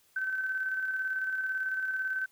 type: tone with tremolo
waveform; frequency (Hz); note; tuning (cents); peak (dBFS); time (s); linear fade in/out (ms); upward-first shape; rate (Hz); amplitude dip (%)
sine; 1534; G6; -38; -28; 0.16-2.26; 5; square; 18; 35
effects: white hiss -66 dBFS RMS until 2.31 s